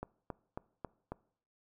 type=click train; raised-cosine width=1 ms; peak=-25 dBFS; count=5; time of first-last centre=0.03-1.12 s; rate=3.67 Hz; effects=noise-tail reverb RT60 0.6 s tail -22 dB re dry